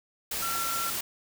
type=tone in noise; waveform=sine; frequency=1358 Hz; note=F6; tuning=49 cents flat; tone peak=-31 dBFS; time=0.42-0.9 s; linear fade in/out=5 ms; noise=white; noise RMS=-32 dBFS; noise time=0.31-1.01 s; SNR=-2 dB; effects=none